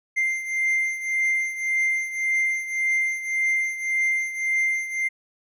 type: beating tone pair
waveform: triangle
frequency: 2093 / 2094.8 Hz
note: C7 / C7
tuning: 0 / +1 cents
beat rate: 1.8 Hz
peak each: -21 / -26 dBFS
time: 0.16-5.09 s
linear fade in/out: 20 ms
effects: resampled to 32000 Hz